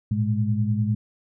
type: tone cluster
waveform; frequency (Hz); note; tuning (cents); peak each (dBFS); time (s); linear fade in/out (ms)
sine; 107.7 / 117.7 / 208.9; A2 / A#2 / G#3; -37 / +17 / +10; -23 / -26 / -25; 0.11-0.95; 5
effects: none